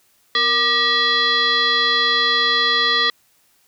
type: tone with frequency modulation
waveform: sine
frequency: 2637 Hz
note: E7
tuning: in tune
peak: -14 dBFS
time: 0.35-3.1 s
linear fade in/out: 2 ms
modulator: 723 Hz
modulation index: 2.3
effects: white hiss -59 dBFS RMS until 3.67 s